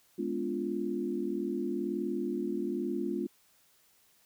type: chord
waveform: sine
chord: G# diminished seventh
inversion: none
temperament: equal with one note detuned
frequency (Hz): 207.7 / 246.9 / 287.8 / 349.2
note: G#3 / B3 / D4 / F4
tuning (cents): 0 / 0 / -35 / 0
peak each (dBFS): -37 / -37 / -37 / -34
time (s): 0.18-3.27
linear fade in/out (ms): 10
effects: white hiss -66 dBFS RMS until 4.25 s

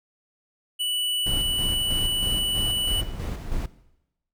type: tone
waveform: square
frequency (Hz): 2960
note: F#7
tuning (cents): 0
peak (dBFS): -24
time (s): 0.79-3.02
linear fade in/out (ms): 20
type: noise with tremolo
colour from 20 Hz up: brown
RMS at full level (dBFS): -28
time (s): 1.26-3.66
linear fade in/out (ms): 5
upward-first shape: square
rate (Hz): 3.1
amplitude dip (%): 45
effects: noise-tail reverb RT60 0.9 s tail -18 dB re dry

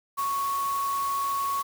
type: tone in noise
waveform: sine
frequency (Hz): 1108.7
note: C#6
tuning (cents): 0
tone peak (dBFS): -25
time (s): 0.17-1.63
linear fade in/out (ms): 20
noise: white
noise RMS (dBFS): -39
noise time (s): 0.17-1.63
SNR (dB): +11
effects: none

